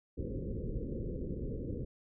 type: low-pass noise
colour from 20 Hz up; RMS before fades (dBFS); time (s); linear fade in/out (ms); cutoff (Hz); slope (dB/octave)
pink; -38; 0.17-1.85; 10; 530; 96
effects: none